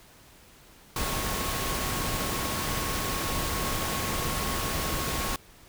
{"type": "tone in noise", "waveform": "sine", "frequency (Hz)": 1095, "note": "C#6", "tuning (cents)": -22, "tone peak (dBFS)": -37, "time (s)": [0.96, 5.36], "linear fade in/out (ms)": 2, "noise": "pink", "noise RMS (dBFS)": -30, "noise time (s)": [0.96, 5.36], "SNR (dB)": -10, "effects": ["pink hiss -54 dBFS RMS until 5.68 s"]}